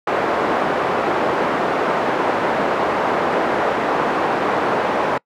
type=band-pass noise; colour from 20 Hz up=pink; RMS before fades=-19 dBFS; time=0.07-5.18 s; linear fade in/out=5 ms; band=390 to 1200 Hz; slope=12 dB/octave; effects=noise-tail reverb RT60 0.1 s tail -25 dB re dry